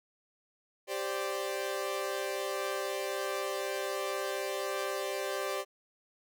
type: chord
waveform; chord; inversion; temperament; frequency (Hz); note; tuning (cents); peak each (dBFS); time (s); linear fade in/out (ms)
sawtooth; G suspended fourth; none; equal; 392 / 523.3 / 587.3; G4 / C5 / D5; 0 / 0 / 0; -33 / -34 / -33; 0.87-5.65; 50
effects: none